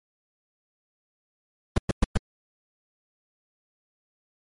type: noise bursts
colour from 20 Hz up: brown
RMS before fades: -17 dBFS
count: 4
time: 1.76-2.174 s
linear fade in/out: 5 ms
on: 21 ms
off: 110 ms
effects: MP3 48 kbps